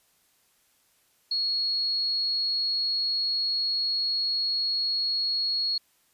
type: tone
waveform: sine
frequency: 4324 Hz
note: C#8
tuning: 44 cents flat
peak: -24 dBFS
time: 1.31-5.78 s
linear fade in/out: 5 ms
effects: white hiss -66 dBFS RMS until 6.13 s + resampled to 32000 Hz